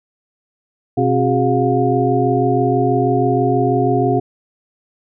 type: tone cluster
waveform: sine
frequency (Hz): 125.7 / 268.8 / 365.9 / 412.1 / 712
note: B2 / C4 / F#4 / G#4 / F5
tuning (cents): +31 / +47 / -19 / -13 / +33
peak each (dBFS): -19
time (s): 0.97-4.2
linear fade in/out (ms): 10
effects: none